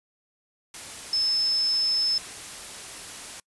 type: tone in noise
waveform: sine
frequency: 5240 Hz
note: E8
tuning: 11 cents flat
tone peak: -21 dBFS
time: 1.13-2.18 s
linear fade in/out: 2 ms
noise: white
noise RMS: -39 dBFS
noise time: 0.74-3.4 s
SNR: +15 dB
effects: noise-tail reverb RT60 0.1 s tail -26 dB re dry + resampled to 24000 Hz